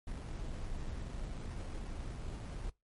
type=noise with sample-and-hold; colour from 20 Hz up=brown; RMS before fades=-41 dBFS; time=0.07-2.7 s; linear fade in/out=5 ms; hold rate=3675 Hz; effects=noise-tail reverb RT60 0.2 s tail -22 dB re dry + MP3 48 kbps